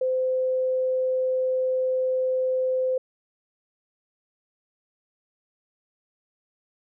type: tone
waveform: sine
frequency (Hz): 515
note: C5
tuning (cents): -28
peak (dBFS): -21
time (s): 0.01-2.98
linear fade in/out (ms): 5
effects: none